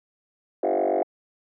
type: tone with frequency modulation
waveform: sine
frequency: 520 Hz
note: C5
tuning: 11 cents flat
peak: -18 dBFS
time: 0.63-1.03 s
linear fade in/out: 5 ms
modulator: 48.1 Hz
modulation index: 4.4
effects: tanh soft clip ceiling -16 dBFS + high-pass 300 Hz 12 dB/octave